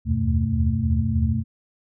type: tone cluster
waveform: sine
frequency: 77.9 / 81.3 / 93.9 / 124.5 / 222 Hz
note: D#2 / E2 / F#2 / B2 / A3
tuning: +3 / -23 / +26 / +14 / +16 cents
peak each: -25 dBFS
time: 0.05-1.44 s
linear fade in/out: 50 ms
effects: none